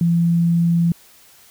sine tone, 169.6 Hz, E3, 50 cents sharp, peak -13 dBFS, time 0.01-0.92 s, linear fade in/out 2 ms, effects white hiss -49 dBFS RMS until 1.5 s

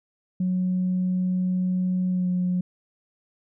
sine tone with pitch glide, 183.3 to 180.57 Hz, F#3 to F#3, -16 to -42 cents, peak -20 dBFS, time 0.4-2.61 s, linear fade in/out 5 ms, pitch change -26 cents, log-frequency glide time 2.09-2.29 s, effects tanh soft clip ceiling -17 dBFS

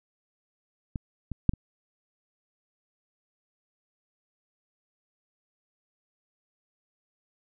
clicks, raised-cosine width 5 ms, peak -19 / -21 / -7 / -23 dBFS, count 4, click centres 0.958 / 1.317 / 1.493 / 1.536 s, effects none

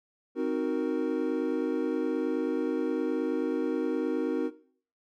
triangle chord, C half-diminished seventh, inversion none, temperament equal, 261.6 / 311.1 / 370 / 466.2 Hz, C4 / Eb4 / Gb4 / Bb4, 0 / 0 / 0 / 0 cents, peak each -30 dBFS, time 0.35-4.51 s, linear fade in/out 50 ms, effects noise-tail reverb RT60 0.5 s tail -17 dB re dry

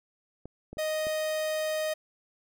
clicks, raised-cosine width 2 ms, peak -28 dBFS, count 4, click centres 0.456 / 0.73 / 0.771 / 1.069 s
45% pulse tone, 622.3 Hz, D#5, in tune, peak -28 dBFS, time 0.78-1.94 s, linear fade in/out 10 ms
effects none

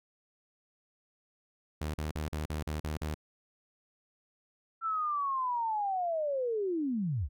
sawtooth tone bursts, 76.6 Hz, D#2, 27 cents flat, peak -29 dBFS, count 8, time 1.81-3.144 s, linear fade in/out 5 ms, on 130 ms, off 42 ms
sine linear sweep, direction down, 1347 to 55.1 Hz, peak -29 dBFS, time 4.81-7.29 s, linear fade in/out 50 ms
effects none

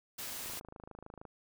white noise, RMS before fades -42 dBFS, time 0.18-0.6 s, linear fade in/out 10 ms
click train, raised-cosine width 1 ms, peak -34 dBFS, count 22, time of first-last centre 0.46-1.252 s, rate 26.5 Hz
effects none

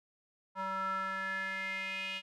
square tone with band-pass filter sweep, 191.2 Hz, G3, 43 cents flat, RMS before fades -37 dBFS, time 0.55-2.22 s, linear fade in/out 50 ms, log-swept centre 1100 to 2800 Hz, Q 5.6, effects none

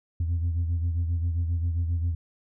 sine beating tone pair, 84.1 / 91.6 Hz, E2 / F#2, +35 / -17 cents, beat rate 7.5 Hz, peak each -22 / -31 dBFS, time 0.2-2.15 s, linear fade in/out 5 ms, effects tanh soft clip ceiling -21 dBFS

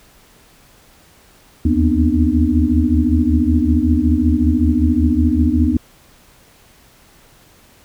sine tone cluster, 75.5 / 80.8 / 240 / 254.1 / 302.7 Hz, D2 / E2 / B3 / B3 / D#4, +48 / -34 / -49 / +49 / -48 cents, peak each -18 dBFS, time 1.65-5.77 s, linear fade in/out 5 ms, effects pink hiss -49 dBFS RMS until 7.84 s

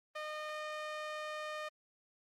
sawtooth tone with band-pass filter, 611 Hz, D#5, 32 cents flat, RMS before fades -42 dBFS, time 0.15-1.69 s, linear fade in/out 10 ms, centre 1600 Hz, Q 0.71, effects Opus 32 kbps

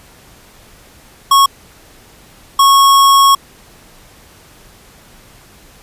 square tone bursts at uneven times, 1100 Hz, C#6, 14 cents flat, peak -6 dBFS, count 2, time 1.31-1.46 / 2.59-3.35 s, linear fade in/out 5 ms, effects pink hiss -43 dBFS RMS until 5.82 s + resampled to 32000 Hz

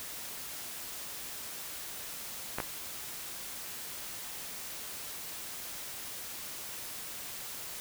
clicks, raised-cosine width 0.5 ms, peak -17 dBFS, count 2, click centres 2.585 / 2.602 s, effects white hiss -42 dBFS RMS until 7.8 s

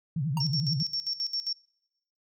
sine tone with vibrato, 146.83 Hz, D3, in tune, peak -26 dBFS, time 0.16-0.83 s, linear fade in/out 5 ms, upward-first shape triangle, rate 11 Hz, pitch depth 290 cents each way
square tone with exponential decay, 932.3 Hz, A#5, in tune, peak -29 dBFS, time 0.37-0.46 s, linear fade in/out 2 ms, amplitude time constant 18 ms
sine tone with tremolo, 5470 Hz, F8, 37 cents flat, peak -27 dBFS, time 0.4-1.53 s, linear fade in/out 5 ms, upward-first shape square, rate 7.5 Hz, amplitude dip 80%
effects noise-tail reverb RT60 0.9 s tail -25 dB re dry

